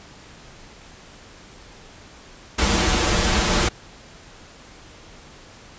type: noise with comb filter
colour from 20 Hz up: pink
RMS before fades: -19 dBFS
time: 2.58-3.69 s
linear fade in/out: 10 ms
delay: 7.4 ms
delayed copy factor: -0.75
effects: pink hiss -45 dBFS RMS until 5.78 s + resampled to 16000 Hz